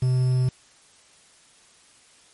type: tone with quantisation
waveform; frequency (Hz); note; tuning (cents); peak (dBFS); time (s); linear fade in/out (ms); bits
triangle; 127.6; C3; -43; -16; 0.02-0.49; 5; 7
effects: white hiss -55 dBFS RMS until 2.33 s + MP3 48 kbps